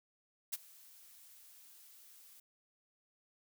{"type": "noise with ADSR envelope", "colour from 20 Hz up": "blue", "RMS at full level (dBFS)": -36, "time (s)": [0.52, 2.4], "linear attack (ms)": 16, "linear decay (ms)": 28, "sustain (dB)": -23, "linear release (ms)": 4, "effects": []}